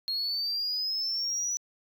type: exponential sweep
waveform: sine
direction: up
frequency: 4252 to 5950 Hz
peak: -26 dBFS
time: 0.08-1.57 s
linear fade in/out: 0 ms
effects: tanh soft clip ceiling -26 dBFS